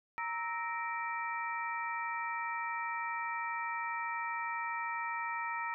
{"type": "harmonic tone with a mistuned harmonic", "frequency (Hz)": 466.2, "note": "A#4", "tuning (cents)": 0, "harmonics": [2, 3, 4, 5], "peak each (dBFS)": [-38, -40, -41, -42], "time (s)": [0.18, 5.74], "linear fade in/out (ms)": 0, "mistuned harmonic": 3, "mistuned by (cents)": -120, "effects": []}